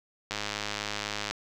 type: click train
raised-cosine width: 0.2 ms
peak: -14 dBFS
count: 105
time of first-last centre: 0.31-1.31 s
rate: 104 Hz
effects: none